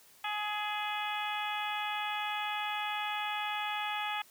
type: harmonic tone with a mistuned harmonic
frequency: 420 Hz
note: G#4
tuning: 19 cents sharp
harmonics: 2 / 3 / 4 / 5 / 6 / 7 / 8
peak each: -36 / -40 / -42 / -43 / -40 / -45 / -42 dBFS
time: 0.24-4.22 s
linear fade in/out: 5 ms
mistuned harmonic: 5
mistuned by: -25 cents
effects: white hiss -60 dBFS RMS until 4.3 s + high-pass 60 Hz 12 dB/octave